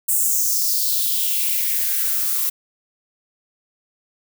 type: noise with high-pass filter sweep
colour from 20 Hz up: violet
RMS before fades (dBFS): -20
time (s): 0.08-2.5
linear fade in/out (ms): 10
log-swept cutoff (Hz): 8600 to 990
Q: 3.5
effects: none